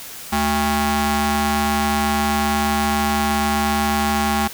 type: ring-modulated tone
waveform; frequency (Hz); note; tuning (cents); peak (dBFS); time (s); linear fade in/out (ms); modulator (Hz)
sawtooth; 293.7; D4; 0; -10; 0.32-4.48; 10; 511
effects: white hiss -35 dBFS RMS until 4.53 s